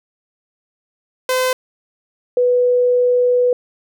sawtooth / sine tone pair in turn, 512 / 493.4 Hz, C5 / B4, -38 / -2 cents, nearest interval minor second, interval 64 cents, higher first, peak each -11 dBFS, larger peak neither, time 1.29-1.53 / 2.37-3.53 s, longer second, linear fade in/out 2 ms, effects none

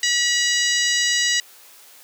harmonic tone with a mistuned harmonic, 968 Hz, B5, 35 cents flat, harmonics 2 / 3 / 4 / 5 / 6 / 7 / 8, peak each -22 / -24 / -25 / -26 / -27 / -27 / -28 dBFS, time 0.03-1.4 s, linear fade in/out 2 ms, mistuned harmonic 7, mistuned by -20 cents, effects white hiss -47 dBFS RMS until 2.03 s + high-pass 400 Hz 12 dB/octave

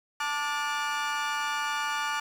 30% pulse chord, D major, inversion second, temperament equal with one note detuned, 880 / 1174.7 / 1442 Hz, A5 / D6 / F#6, 0 / 0 / -45 cents, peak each -30 dBFS, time 0.2-2.2 s, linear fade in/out 5 ms, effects low-pass 7000 Hz 12 dB/octave + 8-bit

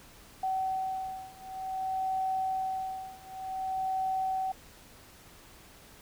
sine beating tone pair, 759 / 759.54 Hz, F#5 / F#5, +44 / +45 cents, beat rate 0.54 Hz, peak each -34 / -33 dBFS, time 0.43-4.52 s, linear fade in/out 5 ms, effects pink hiss -54 dBFS RMS until 6.01 s

